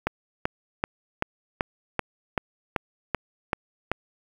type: click train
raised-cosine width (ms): 0.5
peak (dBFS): -8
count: 11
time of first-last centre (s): 0.07-3.916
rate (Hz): 2.6
effects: 7-bit